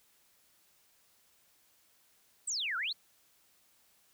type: exponential two-way sweep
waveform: sine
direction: down then up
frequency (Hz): 8540 to 1318.5 to 4579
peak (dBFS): -32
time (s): 2.47-2.93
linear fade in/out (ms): 10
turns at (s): 2.77
effects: white hiss -68 dBFS RMS until 4.13 s